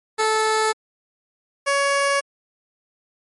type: tone pair in turn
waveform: 15% pulse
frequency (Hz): 436.5 / 560.1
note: A4 / C#5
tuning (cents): -14 / +18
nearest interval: major third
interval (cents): 432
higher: second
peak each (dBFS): -11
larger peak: neither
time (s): 0.18-0.73 / 1.66-2.21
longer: neither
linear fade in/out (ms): 20
effects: MP3 48 kbps